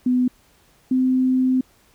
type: tone pair in turn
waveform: sine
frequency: 250.6 / 257.6 Hz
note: B3 / C4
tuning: +25 / -27 cents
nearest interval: unison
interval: 48 cents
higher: second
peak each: -15 dBFS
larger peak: neither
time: 0.06-0.28 / 0.91-1.61 s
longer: second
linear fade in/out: 5 ms
effects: pink hiss -57 dBFS RMS until 1.94 s